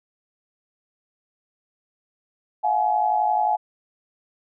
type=tone cluster; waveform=sine; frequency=683 / 734 / 846 Hz; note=F5 / F#5 / G#5; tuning=-39 / -14 / +32 cents; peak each=-28 / -23 / -20 dBFS; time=2.63-3.57 s; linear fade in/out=20 ms; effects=none